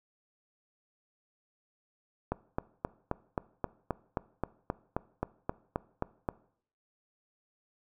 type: click train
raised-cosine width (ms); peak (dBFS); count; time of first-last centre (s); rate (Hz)
1; -16; 16; 2.32-6.288; 3.78
effects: noise-tail reverb RT60 0.6 s tail -20 dB re dry